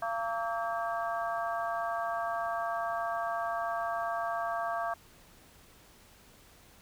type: harmonic tone with a mistuned harmonic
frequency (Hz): 228.4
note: A#3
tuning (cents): -35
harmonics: 3 / 4 / 5 / 6 / 7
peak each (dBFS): -33 / -40 / -36 / -43 / -40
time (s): 0.02-4.94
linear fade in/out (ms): 5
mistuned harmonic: 6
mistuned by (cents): -97
effects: pink hiss -58 dBFS RMS until 6.81 s